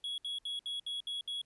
triangle tone bursts, 3345 Hz, G#7, 12 cents sharp, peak -34 dBFS, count 7, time 0.04-1.416 s, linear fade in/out 2 ms, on 140 ms, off 66 ms, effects pink hiss -75 dBFS RMS until 1.45 s + resampled to 24000 Hz

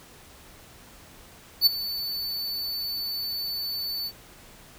square tone with ADSR envelope, 4494 Hz, C#8, 23 cents sharp, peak -13 dBFS, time 1.61-4.12 s, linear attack 54 ms, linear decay 14 ms, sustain -16 dB, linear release 58 ms, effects pink hiss -50 dBFS RMS until 4.78 s

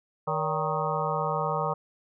harmonic tone with a mistuned harmonic, 155.9 Hz, D#3, 4 cents sharp, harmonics 1 / 3 / 4 / 5 / 6 / 7 / 8, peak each -33 / -33 / -33 / -33 / -33 / -33 / -33 dBFS, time 0.27-1.74 s, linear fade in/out 10 ms, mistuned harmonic 4, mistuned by -140 cents, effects none

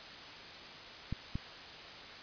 clicks, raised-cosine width 5 ms, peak -23 dBFS, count 2, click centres 1.126 / 1.355 s, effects white hiss -48 dBFS RMS until 2.22 s + resampled to 11025 Hz

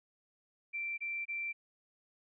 sine tone bursts, 2349 Hz, D7, in tune, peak -35 dBFS, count 3, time 0.73-1.53 s, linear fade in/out 20 ms, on 250 ms, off 25 ms, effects none

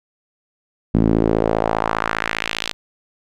sawtooth tone with band-pass filter sweep, 55 Hz, A1, in tune, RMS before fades -19 dBFS, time 0.94-2.73 s, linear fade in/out 0 ms, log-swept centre 220 to 3900 Hz, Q 1.7, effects none

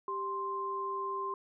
sine tone pair together, 392 / 1047.4 Hz, G4 / C6, 0 / +1 cents, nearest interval octave + perfect fourth, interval 1701 cents, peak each -39 / -34 dBFS, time 0.08-1.34 s, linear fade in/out 2 ms, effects none

